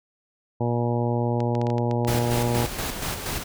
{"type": "harmonic tone", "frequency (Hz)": 119.4, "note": "A#2", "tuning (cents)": 42, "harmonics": [1, 2, 3, 4, 5, 6, 7, 8], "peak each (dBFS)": [-24, -28, -30, -30, -32, -38, -32, -38], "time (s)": [0.6, 2.66], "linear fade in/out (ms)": 10}
{"type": "clicks", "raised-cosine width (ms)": 0.2, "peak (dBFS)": -20, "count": 12, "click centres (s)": [1.404, 1.552, 1.615, 1.669, 1.702, 1.782, 1.912, 2.049, 2.377, 2.743, 2.825, 2.918]}
{"type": "noise with tremolo", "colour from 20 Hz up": "pink", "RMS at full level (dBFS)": -28, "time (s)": [2.07, 3.44], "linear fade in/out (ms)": 10, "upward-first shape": "square", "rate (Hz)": 4.2, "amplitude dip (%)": 45}
{"effects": []}